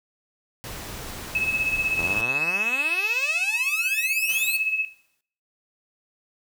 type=noise; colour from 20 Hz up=pink; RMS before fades=-36 dBFS; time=0.64-2.21 s; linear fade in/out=0 ms
type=tone with tremolo; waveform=sine; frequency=2587 Hz; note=E7; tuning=33 cents flat; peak=-19 dBFS; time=1.35-4.85 s; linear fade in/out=2 ms; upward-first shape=sine; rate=16 Hz; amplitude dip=60%
type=exponential sweep; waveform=5% pulse; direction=up; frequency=78.7 to 4484 Hz; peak=-20 dBFS; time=1.98-4.57 s; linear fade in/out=10 ms
type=noise with exponential decay; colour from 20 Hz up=white; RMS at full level=-36 dBFS; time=4.29-5.21 s; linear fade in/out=2 ms; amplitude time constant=200 ms
effects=noise-tail reverb RT60 0.6 s tail -17 dB re dry